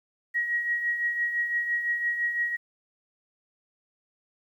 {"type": "tone with tremolo", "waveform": "sine", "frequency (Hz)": 1900, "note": "A#6", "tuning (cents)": 33, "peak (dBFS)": -22, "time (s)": [0.34, 2.57], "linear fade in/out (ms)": 20, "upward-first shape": "triangle", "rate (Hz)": 5.9, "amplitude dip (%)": 60, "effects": ["10-bit"]}